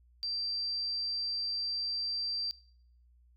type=tone; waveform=sine; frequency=4699 Hz; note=D8; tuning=in tune; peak=-32 dBFS; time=0.23-2.51 s; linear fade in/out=0 ms; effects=noise-tail reverb RT60 0.6 s tail -20 dB re dry + added 60 Hz sine -60 dBFS peak until 3.36 s